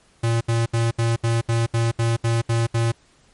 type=tone bursts; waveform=square; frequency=115.7 Hz; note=A#2; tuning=13 cents flat; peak=-18 dBFS; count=11; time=0.23-2.92 s; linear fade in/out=10 ms; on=180 ms; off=71 ms; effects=pink hiss -57 dBFS RMS until 3.33 s + MP3 48 kbps